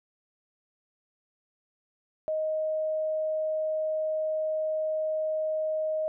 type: tone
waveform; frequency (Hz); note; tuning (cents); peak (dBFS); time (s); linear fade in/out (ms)
sine; 625; D#5; +8; -26; 2.28-6.08; 0
effects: none